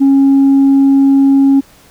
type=tone; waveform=sine; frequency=274 Hz; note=C#4; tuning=20 cents flat; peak=-3 dBFS; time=0-1.61 s; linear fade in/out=20 ms; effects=tanh soft clip ceiling -3 dBFS + pink hiss -44 dBFS RMS until 1.9 s